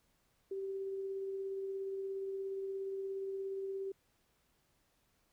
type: tone with tremolo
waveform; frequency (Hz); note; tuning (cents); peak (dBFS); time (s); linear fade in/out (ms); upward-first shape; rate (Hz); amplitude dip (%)
sine; 388.4; G4; -16; -36; 0.51-3.92; 5; triangle; 17; 25
effects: pink hiss -75 dBFS RMS until 5.32 s